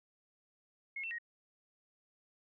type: tone with pitch steps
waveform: sine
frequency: 2165 / 2688 / 1879 Hz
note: C#7 / E7 / A#6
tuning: -41 / +33 / +13 cents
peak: -38 dBFS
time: 0.96-1.185 s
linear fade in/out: 5 ms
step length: 75 ms
effects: none